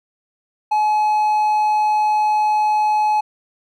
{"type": "tone", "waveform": "triangle", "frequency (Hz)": 850, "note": "G#5", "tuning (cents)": 40, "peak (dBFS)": -12, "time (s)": [0.71, 3.21], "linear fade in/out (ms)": 10, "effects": []}